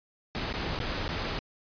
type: noise with dropouts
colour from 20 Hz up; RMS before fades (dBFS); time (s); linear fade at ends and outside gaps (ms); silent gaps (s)
pink; -32; 0.35-1.39; 0; 0.527-0.539 / 0.79-0.802 / 1.08-1.09
effects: resampled to 11025 Hz